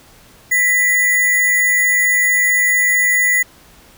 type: tone with sample-and-hold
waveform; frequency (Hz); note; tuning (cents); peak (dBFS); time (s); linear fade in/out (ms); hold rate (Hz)
sine; 1975.5; B6; 0; -11; 0.51-3.43; 10; 8820
effects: pink hiss -46 dBFS RMS until 3.97 s